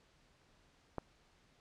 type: click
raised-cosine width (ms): 1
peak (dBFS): -24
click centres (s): 0.983
effects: pink hiss -69 dBFS RMS until 1.6 s + low-pass 6000 Hz 12 dB/octave